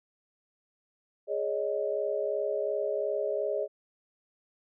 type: chord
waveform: sine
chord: Ab suspended fourth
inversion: none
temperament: equal with one note detuned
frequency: 415.3 / 559.5 / 622.3 Hz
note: Ab4 / Db5 / Eb5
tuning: 0 / +16 / 0 cents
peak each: -32 dBFS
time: 1.27-3.68 s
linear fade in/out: 50 ms
effects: none